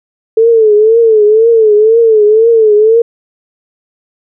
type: tone with vibrato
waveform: sine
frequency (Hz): 440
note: A4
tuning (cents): 0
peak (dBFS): -3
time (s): 0.37-3.02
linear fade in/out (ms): 5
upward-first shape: triangle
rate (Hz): 2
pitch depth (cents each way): 110
effects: none